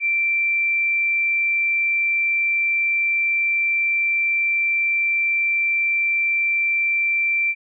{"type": "tone", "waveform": "sine", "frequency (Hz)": 2349, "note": "D7", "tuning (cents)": 0, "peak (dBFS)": -17, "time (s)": [0, 7.55], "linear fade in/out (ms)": 50, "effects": []}